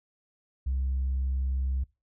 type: tone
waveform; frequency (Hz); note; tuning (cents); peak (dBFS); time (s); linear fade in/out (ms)
sine; 65.9; C2; +13; -24; 0.66-1.84; 10
effects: noise-tail reverb RT60 0.3 s tail -25 dB re dry + tanh soft clip ceiling -23 dBFS